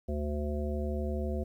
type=harmonic tone; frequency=74 Hz; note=D2; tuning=14 cents sharp; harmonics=1 / 3 / 5 / 7 / 9; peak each=-32 / -37 / -39 / -40 / -42 dBFS; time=0.08-1.44 s; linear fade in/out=10 ms; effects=11-bit